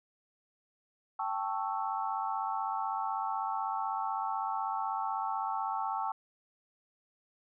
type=chord; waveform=sine; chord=A dominant seventh; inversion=third; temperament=equal; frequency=784 / 880 / 1108.7 / 1318.5 Hz; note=G5 / A5 / C#6 / E6; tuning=0 / 0 / 0 / 0 cents; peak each=-36 / -35 / -38 / -39 dBFS; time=1.19-6.12 s; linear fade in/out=5 ms; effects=none